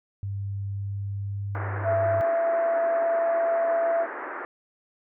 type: tone with pitch glide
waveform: sine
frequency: 99.4 to 100.15 Hz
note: G2 to G2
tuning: +25 to +38 cents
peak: -28 dBFS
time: 0.23-2.21 s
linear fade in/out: 0 ms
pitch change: +13 cents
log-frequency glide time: 0.66-1.32 s
type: band-pass noise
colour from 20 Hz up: white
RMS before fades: -35 dBFS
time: 1.55-4.45 s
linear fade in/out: 0 ms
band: 280 to 1800 Hz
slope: 48 dB/octave
type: tone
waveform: sine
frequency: 670 Hz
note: E5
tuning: 28 cents sharp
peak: -21 dBFS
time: 1.83-4.07 s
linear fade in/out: 50 ms
effects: none